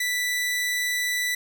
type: tone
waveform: sawtooth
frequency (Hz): 1975.5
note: B6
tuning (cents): 0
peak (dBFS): -20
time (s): 0-1.35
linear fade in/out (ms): 5
effects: none